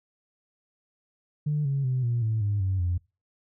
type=tone with pitch steps; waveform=sine; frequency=149.1 / 138.31 / 128.31 / 119.03 / 110.42 / 102.43 / 95.02 / 88.14 Hz; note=D3 / C#3 / C3 / A#2 / A2 / G#2 / F#2 / F2; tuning=+27 / -4 / -33 / +37 / +7 / -23 / +47 / +16 cents; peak=-22 dBFS; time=1.46-2.98 s; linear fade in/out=10 ms; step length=190 ms; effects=noise-tail reverb RT60 0.3 s tail -25 dB re dry + tanh soft clip ceiling -19 dBFS